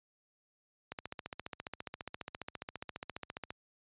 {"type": "click train", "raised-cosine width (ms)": 0.3, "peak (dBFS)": -24, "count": 39, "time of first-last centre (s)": [0.92, 3.505], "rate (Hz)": 14.7, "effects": ["high-pass 60 Hz 12 dB/octave", "resampled to 8000 Hz"]}